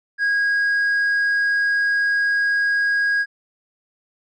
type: tone with tanh clipping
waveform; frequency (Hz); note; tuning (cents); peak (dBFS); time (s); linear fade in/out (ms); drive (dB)
triangle; 1642; G#6; -20; -17; 0.18-3.26; 50; 7
effects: none